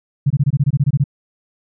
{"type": "tone bursts", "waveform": "sine", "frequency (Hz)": 140, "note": "C#3", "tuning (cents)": 18, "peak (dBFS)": -10, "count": 12, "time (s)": [0.26, 1.041], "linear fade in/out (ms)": 10, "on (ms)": 44, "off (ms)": 23, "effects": []}